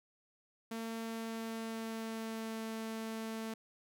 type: tone with pitch glide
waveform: sawtooth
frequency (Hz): 226.5 to 222.7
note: A#3 to A3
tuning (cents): -50 to +21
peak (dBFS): -35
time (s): 0.71-3.54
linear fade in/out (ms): 5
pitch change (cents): -29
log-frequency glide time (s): 0.99-2.63
effects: none